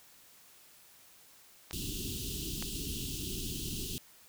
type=clicks; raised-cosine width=0.2 ms; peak=-23 / -21 dBFS; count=2; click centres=1.71 / 2.625 s
type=band-stop noise; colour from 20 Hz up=pink; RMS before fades=-38 dBFS; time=1.73-3.98 s; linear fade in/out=0 ms; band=410 to 2700 Hz; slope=96 dB/octave
effects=white hiss -59 dBFS RMS until 4.28 s